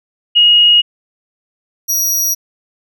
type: tone pair in turn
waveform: sine / sawtooth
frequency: 2879 / 5758 Hz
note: F#7 / F#8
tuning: -48 / -48 cents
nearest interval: octave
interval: 1200 cents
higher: second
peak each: -5 / -10 dBFS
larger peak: first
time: 0.35-0.82 / 1.88-2.35 s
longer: neither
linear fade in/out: 20 ms
effects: none